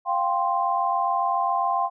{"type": "chord", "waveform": "sine", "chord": "F suspended second", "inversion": "none", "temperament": "just", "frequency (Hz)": [698.5, 785.8, 1047.7], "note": ["F5", "G5", "C6"], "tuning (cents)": [0, 4, 2], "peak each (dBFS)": [-26, -25, -24], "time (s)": [0.05, 1.9], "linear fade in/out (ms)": 50, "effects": []}